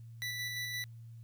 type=tone with tremolo; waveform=25% pulse; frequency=1973 Hz; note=B6; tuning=2 cents flat; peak=-32 dBFS; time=0.22-0.84 s; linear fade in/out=0 ms; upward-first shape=square; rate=5.8 Hz; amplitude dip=25%; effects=added 115 Hz sine -47 dBFS peak until 1.23 s + white hiss -75 dBFS RMS until 1.23 s